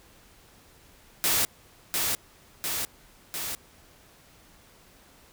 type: noise with echo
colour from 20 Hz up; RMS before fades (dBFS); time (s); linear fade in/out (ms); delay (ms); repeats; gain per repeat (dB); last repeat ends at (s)
white; -24; 1.24-1.45; 0; 700; 3; -3; 3.55
effects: pink hiss -56 dBFS RMS until 5.32 s